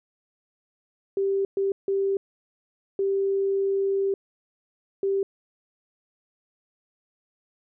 sine tone bursts at uneven times, 392 Hz, G4, in tune, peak -21 dBFS, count 5, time 1.17-1.45 / 1.57-1.72 / 1.88-2.17 / 2.99-4.14 / 5.03-5.23 s, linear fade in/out 2 ms, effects none

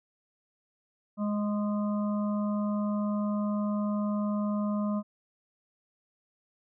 harmonic tone with a mistuned harmonic, 207.7 Hz, G#3, in tune, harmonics 1 / 3 / 5 / 6, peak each -27 / -37 / -41 / -43 dBFS, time 1.17-5.03 s, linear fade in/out 50 ms, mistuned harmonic 6, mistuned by -19 cents, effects none

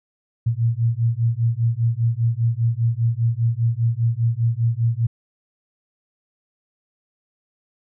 sine beating tone pair, 113.7 / 118.7 Hz, A#2 / A#2, -43 / +32 cents, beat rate 5 Hz, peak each -20 dBFS, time 0.46-5.07 s, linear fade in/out 10 ms, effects none

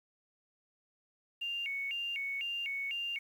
sine tone with vibrato, 2489 Hz, D#7, in tune, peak -34 dBFS, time 1.41-3.19 s, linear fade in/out 10 ms, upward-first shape square, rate 2 Hz, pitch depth 200 cents each way, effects 10-bit

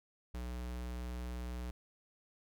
square tone, 61 Hz, B1, 21 cents flat, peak -40 dBFS, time 0.34-1.71 s, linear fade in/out 5 ms, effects none

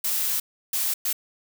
blue noise bursts at uneven times, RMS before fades -25 dBFS, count 3, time 0.04-0.4 / 0.73-0.94 / 1.05-1.13 s, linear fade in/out 5 ms, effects none

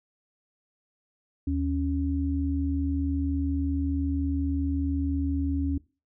sine tone pair together, 77.8 / 276.7 Hz, D#2 / C#4, 0 / -3 cents, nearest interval octave + minor seventh, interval 2197 cents, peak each -27 dBFS, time 1.47-5.78 s, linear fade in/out 5 ms, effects noise-tail reverb RT60 0.3 s tail -20 dB re dry

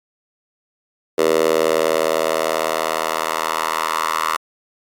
10% pulse tone with high-pass filter sweep, 79.9 Hz, D#2, 47 cents sharp, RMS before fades -19 dBFS, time 1.18-4.37 s, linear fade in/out 5 ms, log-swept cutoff 450 to 1100 Hz, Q 2.9, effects AAC 64 kbps

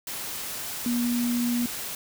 sine tone in noise, 240.4 Hz, B3, 46 cents flat, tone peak -23 dBFS, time 0.86-1.66 s, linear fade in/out 2 ms, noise white, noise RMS -34 dBFS, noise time 0.07-1.95 s, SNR +8 dB, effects none

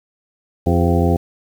harmonic tone with a mistuned harmonic, 86.1 Hz, F2, 24 cents flat, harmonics 1 / 2 / 3 / 4 / 5 / 6 / 8 / 9, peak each -16 / -19 / -21 / -22 / -23 / -24 / -25 / -26 dBFS, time 0.66-1.17 s, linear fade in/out 10 ms, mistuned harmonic 5, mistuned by -57 cents, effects 7-bit

